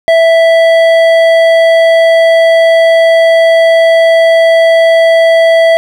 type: tone with hard clipping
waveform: sine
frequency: 659.3 Hz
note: E5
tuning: in tune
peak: -5 dBFS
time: 0.08-5.77 s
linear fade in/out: 0 ms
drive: 10 dB
effects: none